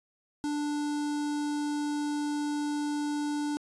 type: tone with notch filter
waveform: square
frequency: 294.2 Hz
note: D4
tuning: 3 cents sharp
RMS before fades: -31 dBFS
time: 0.44-3.57 s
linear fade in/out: 0 ms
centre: 2300 Hz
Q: 1.1
effects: resampled to 22050 Hz